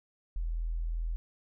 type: tone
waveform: sine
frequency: 41.32 Hz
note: E1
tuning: 5 cents sharp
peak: -30 dBFS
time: 0.36-1.16 s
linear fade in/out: 0 ms
effects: none